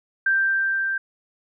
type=tone with level ramp; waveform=sine; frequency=1573 Hz; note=G6; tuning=6 cents sharp; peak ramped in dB=-16 to -22 dBFS; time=0.26-0.98 s; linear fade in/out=5 ms; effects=none

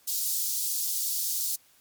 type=high-pass noise; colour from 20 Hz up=white; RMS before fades=-29 dBFS; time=0.07-1.56 s; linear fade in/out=10 ms; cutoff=4500 Hz; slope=24 dB/octave; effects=white hiss -61 dBFS RMS until 1.8 s + MP3 96 kbps

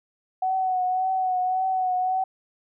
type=tone with vibrato; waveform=sine; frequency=745 Hz; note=F#5; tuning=12 cents sharp; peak=-21 dBFS; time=0.42-2.24 s; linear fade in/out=5 ms; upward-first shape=triangle; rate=1.8 Hz; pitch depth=36 cents each way; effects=none

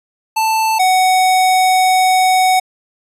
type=tone pair in turn; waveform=square; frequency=883 / 745.7 Hz; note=A5 / F#5; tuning=+6 / +13 cents; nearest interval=minor third; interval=293 cents; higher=first; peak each=-13 / -10 dBFS; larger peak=second; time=0.36-0.79 / 0.79-2.6 s; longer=second; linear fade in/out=10 ms; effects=resampled to 32000 Hz

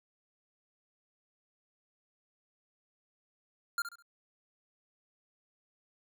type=tone with echo; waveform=square; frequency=1396.9 Hz; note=F6; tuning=in tune; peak=-30 dBFS; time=3.78-3.82 s; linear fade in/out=2 ms; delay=68 ms; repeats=3; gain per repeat=-10 dB; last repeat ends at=4.024 s; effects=none

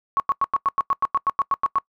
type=tone bursts; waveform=sine; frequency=1108.7 Hz; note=C#6; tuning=in tune; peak=-16 dBFS; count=14; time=0.17-1.784 s; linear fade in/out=0 ms; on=28 ms; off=94 ms; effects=noise-tail reverb RT60 0.1 s tail -23 dB re dry

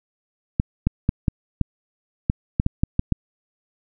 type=clicks; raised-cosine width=5 ms; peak=-5 dBFS; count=11; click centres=0.599 / 0.87 / 1.091 / 1.282 / 1.613 / 2.299 / 2.599 / 2.664 / 2.835 / 2.994 / 3.123 s; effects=none

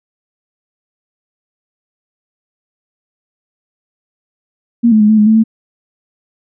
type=tone with pitch steps; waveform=sine; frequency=234.9 / 216.4 / 210.6 / 217.6 / 210.5 / 219.8 / 222.3 Hz; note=A#3 / A3 / G#3 / A3 / G#3 / A3 / A3; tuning=+13 / -29 / +24 / -19 / +24 / -2 / +18 cents; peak=-5 dBFS; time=4.83-5.439 s; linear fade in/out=20 ms; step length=87 ms; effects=none

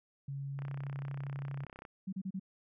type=tone; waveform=sine; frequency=138.5 Hz; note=C#3; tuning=1 cent flat; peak=-37 dBFS; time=0.28-1.65 s; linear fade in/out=5 ms
type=click train; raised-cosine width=0.5 ms; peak=-33 dBFS; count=42; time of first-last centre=0.59-1.852 s; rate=32.5 Hz
type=tone bursts; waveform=sine; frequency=190.3 Hz; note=F#3; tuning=49 cents sharp; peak=-35 dBFS; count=4; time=2.07-2.397 s; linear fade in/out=10 ms; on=57 ms; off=33 ms
effects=none

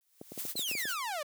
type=noise with exponential growth; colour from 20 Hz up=blue; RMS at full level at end=-38 dBFS; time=0.01-0.47 s; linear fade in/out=0 ms; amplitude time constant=98 ms
type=clicks; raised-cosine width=2 ms; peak=-28 dBFS; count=9; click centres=0.214 / 0.32 / 0.377 / 0.452 / 0.555 / 0.593 / 0.714 / 0.752 / 0.854 s
type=noise with tremolo; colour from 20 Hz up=blue; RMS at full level=-37 dBFS; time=0.37-0.98 s; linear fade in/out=20 ms; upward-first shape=sine; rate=9.8 Hz; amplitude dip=90%
type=exponential sweep; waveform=sawtooth; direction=down; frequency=4231 to 565 Hz; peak=-30 dBFS; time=0.56-1.23 s; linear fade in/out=5 ms
effects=high-pass 200 Hz 12 dB/octave

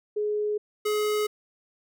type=tone pair in turn; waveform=sine / square; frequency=419.9 / 422.3 Hz; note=G#4 / G#4; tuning=+19 / +29 cents; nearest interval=unison; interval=10 cents; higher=second; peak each=-24 dBFS; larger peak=neither; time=0.16-0.58 / 0.85-1.27 s; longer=neither; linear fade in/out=10 ms; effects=none

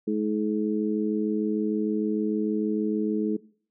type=harmonic tone; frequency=106.6 Hz; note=G#2; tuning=46 cents sharp; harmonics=2 / 3 / 4; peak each=-26 / -28 / -29 dBFS; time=0.07-3.37 s; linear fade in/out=10 ms; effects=noise-tail reverb RT60 0.5 s tail -20 dB re dry

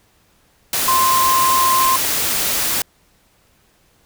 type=tone in noise; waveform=sine; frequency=1046.5 Hz; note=C6; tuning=in tune; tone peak=-13 dBFS; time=0.88-1.96 s; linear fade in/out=2 ms; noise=white; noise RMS=-19 dBFS; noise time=0.73-2.82 s; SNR=+3 dB; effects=pink hiss -57 dBFS RMS until 4.05 s

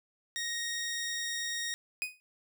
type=tone; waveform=15% pulse; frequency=1869 Hz; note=A#6; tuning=4 cents sharp; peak=-27 dBFS; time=0.36-1.74 s; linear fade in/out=0 ms
type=tone with exponential decay; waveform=40% pulse; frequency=2495 Hz; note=D#7; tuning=4 cents sharp; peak=-27 dBFS; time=2.02-2.2 s; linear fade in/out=0 ms; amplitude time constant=37 ms
effects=none

